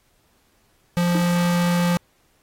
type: tone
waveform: square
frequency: 174.61 Hz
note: F3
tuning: in tune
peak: -18 dBFS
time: 0.97-1.97 s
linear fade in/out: 0 ms
type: tone with exponential decay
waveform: triangle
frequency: 310.8 Hz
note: D#4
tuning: 2 cents flat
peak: -18 dBFS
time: 1.15-1.27 s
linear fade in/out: 2 ms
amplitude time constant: 25 ms
effects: pink hiss -63 dBFS RMS until 2.42 s + AAC 48 kbps